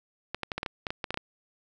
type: clicks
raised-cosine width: 0.3 ms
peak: -15 dBFS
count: 12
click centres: 0.346 / 0.433 / 0.518 / 0.58 / 0.631 / 0.662 / 0.868 / 0.905 / 1.042 / 1.106 / 1.143 / 1.174 s
effects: none